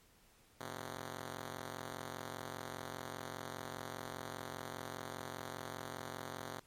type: ring-modulated tone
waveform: 5% pulse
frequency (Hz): 130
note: C3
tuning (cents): -11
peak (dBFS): -29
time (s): 0.6-6.6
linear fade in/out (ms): 10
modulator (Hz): 22.5
effects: pink hiss -67 dBFS RMS until 6.66 s + MP3 64 kbps

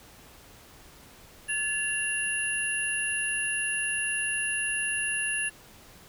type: tone cluster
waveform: sine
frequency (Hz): 1719 / 2758 / 10280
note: A6 / F7 / E9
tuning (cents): -41 / -22 / -45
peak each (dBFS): -31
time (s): 1.48-5.5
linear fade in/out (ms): 20
effects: pink hiss -52 dBFS RMS until 6.08 s

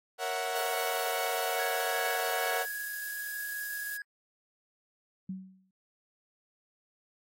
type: chord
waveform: sawtooth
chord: F# dominant seventh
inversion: first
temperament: equal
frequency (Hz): 466.2 / 554.4 / 659.3 / 740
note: A#4 / C#5 / E5 / F#5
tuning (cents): 0 / 0 / 0 / 0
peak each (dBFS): -34 / -35 / -35 / -30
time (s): 0.18-2.66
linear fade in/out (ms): 50
type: noise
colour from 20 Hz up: violet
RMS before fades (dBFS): -39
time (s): 0.55-3.97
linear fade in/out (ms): 5
type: tone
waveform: triangle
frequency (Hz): 1661.2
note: G#6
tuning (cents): 0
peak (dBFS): -35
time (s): 1.59-4.02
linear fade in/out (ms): 2
type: tone with exponential decay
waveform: sine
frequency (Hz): 188.6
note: F#3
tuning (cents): +33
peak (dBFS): -32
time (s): 5.29-5.71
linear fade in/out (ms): 5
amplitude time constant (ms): 90
effects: AAC 48 kbps

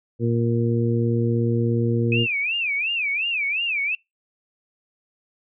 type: harmonic tone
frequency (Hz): 117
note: A#2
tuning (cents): +7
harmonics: 1 / 2 / 3 / 4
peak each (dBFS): -21 / -24 / -26 / -27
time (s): 0.19-2.27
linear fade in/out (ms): 50
type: tone with vibrato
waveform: sine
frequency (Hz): 2500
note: D#7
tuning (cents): +8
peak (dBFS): -21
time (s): 2.12-3.95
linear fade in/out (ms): 2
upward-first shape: sine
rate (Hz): 2.8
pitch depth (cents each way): 210
effects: noise-tail reverb RT60 0.2 s tail -25 dB re dry

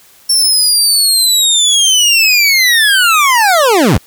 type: linear sweep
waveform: 25% pulse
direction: down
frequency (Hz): 5460 to 58.27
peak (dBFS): -3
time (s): 0.29-3.98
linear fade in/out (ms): 10
effects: white hiss -44 dBFS RMS until 4.06 s

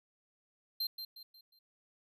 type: tone with echo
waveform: square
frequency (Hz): 4156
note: C8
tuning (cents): -12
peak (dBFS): -33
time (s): 0.8-0.87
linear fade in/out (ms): 5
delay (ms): 180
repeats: 4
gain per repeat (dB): -8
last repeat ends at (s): 1.59
effects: none

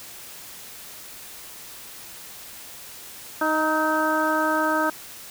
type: harmonic tone with a mistuned harmonic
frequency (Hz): 311.1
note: D#4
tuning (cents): 0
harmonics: 1 / 2 / 3 / 4 / 5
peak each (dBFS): -26 / -26 / -26 / -26 / -26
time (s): 3.41-4.9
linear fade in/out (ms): 5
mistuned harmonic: 4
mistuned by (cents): +33
effects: white hiss -41 dBFS RMS until 5.3 s

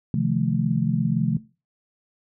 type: chord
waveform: sine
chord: F dominant seventh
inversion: second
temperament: just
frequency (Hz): 130.96 / 157.15 / 174.61 / 218.3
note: C3 / Eb3 / F3 / A3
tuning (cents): +2 / +18 / 0 / -13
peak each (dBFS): -25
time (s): 0.14-1.37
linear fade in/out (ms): 2
effects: noise-tail reverb RT60 0.3 s tail -17 dB re dry

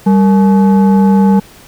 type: tone with frequency modulation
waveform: sine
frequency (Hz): 196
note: G3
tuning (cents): 0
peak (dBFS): -4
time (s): 0.06-1.4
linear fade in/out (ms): 10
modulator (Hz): 659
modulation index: 0.51
effects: tanh soft clip ceiling 0 dBFS + pink hiss -39 dBFS RMS until 1.67 s

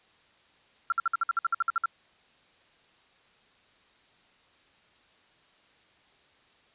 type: tone bursts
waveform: sine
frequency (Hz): 1364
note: F6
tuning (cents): -41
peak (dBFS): -22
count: 13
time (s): 0.9-1.858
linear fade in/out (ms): 2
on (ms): 22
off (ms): 56
effects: white hiss -62 dBFS RMS until 6.74 s + resampled to 8000 Hz

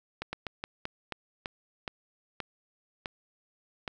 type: slowing click train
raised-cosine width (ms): 0.3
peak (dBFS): -18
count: 11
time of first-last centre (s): 0.22-3.878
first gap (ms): 110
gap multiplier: 1.25
effects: none

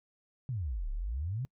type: exponential two-way sweep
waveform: sine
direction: down then up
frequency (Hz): 138.59 to 32.7 to 138.59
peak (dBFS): -32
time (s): 0.49-1.45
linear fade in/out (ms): 0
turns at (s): 0.9
effects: noise-tail reverb RT60 0.1 s tail -26 dB re dry

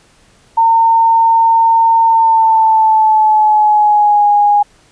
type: tone with pitch glide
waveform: sine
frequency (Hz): 910 to 824.9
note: A#5 to G#5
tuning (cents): -42 to -12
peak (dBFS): -6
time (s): 0.57-4.63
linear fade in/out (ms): 10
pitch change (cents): -170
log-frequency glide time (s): 2.03-4.28
effects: pink hiss -49 dBFS RMS until 4.91 s + resampled to 22050 Hz

